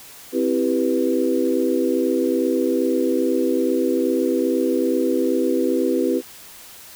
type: chord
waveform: sine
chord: C major seventh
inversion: none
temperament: equal with one note detuned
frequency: 261.6 / 329.6 / 392 / 492.5 Hz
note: C4 / E4 / G4 / B4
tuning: 0 / 0 / 0 / -5 cents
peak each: -22 / -22 / -23 / -23 dBFS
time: 0.32-6.22 s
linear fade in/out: 50 ms
effects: white hiss -42 dBFS RMS until 6.95 s